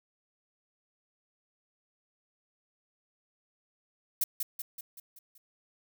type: noise with echo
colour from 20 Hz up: violet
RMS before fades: -27 dBFS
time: 4.21-4.24 s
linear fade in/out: 5 ms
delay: 190 ms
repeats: 6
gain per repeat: -5 dB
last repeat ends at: 5.38 s
effects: none